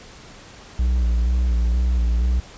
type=tone with vibrato; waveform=triangle; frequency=60 Hz; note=B1; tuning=49 cents flat; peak=-14 dBFS; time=0.79-2.4 s; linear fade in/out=5 ms; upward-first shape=square; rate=2.1 Hz; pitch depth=44 cents each way; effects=pink hiss -43 dBFS RMS until 2.57 s + resampled to 16000 Hz